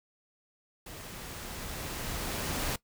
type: noise with level ramp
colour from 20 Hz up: pink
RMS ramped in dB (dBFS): -45 to -32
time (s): 0.86-2.76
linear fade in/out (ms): 5
effects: noise-tail reverb RT60 0.1 s tail -19 dB re dry